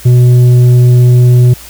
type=tone with tanh clipping; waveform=triangle; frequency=123.47 Hz; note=B2; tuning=in tune; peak=-3 dBFS; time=0.05-1.54 s; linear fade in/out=10 ms; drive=10 dB; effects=added 60 Hz sine -36 dBFS peak until 1.69 s + white hiss -32 dBFS RMS until 1.69 s